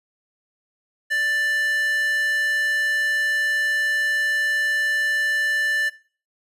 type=tone with high-pass filter; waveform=square; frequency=589 Hz; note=D5; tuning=5 cents sharp; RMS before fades=-22 dBFS; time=1.1-5.9 s; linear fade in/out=20 ms; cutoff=1800 Hz; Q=5.5; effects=noise-tail reverb RT60 0.4 s tail -19 dB re dry + resampled to 32000 Hz